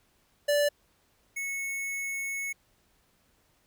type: tone pair in turn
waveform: square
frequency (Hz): 583 / 2201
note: D5 / C#7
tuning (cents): -13 / -13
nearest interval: octave + major seventh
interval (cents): 2300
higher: second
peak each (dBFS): -23 / -32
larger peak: first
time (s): 0.48-0.69 / 1.36-2.53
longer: second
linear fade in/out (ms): 10
effects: pink hiss -68 dBFS RMS until 3.66 s